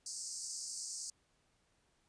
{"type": "band-pass noise", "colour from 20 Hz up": "white", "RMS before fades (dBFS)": -44, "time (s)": [0.06, 1.1], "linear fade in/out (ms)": 2, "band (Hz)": [4600, 9100], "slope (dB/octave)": 96, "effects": ["pink hiss -75 dBFS RMS until 2.08 s", "resampled to 22050 Hz"]}